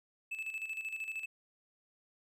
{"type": "tone with tremolo", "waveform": "triangle", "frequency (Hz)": 2620, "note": "E7", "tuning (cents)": -11, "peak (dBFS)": -34, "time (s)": [0.31, 1.26], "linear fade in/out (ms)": 10, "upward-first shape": "square", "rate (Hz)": 13, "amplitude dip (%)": 60, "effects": []}